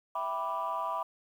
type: chord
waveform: sine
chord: E minor seventh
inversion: none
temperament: equal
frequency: 659.3 / 784 / 987.8 / 1174.7 Hz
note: E5 / G5 / B5 / D6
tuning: 0 / 0 / 0 / 0 cents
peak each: -37 / -39 / -33 / -35 dBFS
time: 0.15-1.03 s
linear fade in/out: 5 ms
effects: tanh soft clip ceiling -24 dBFS + 10-bit